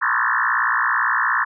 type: tone with frequency modulation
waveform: sine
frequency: 1401 Hz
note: F6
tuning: 5 cents sharp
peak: -16 dBFS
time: 0.01-1.45 s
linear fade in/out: 20 ms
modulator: 58.8 Hz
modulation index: 7.1
effects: none